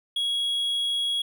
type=tone; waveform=triangle; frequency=3322 Hz; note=G#7; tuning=in tune; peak=-22 dBFS; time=0.16-1.22 s; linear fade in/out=5 ms; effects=none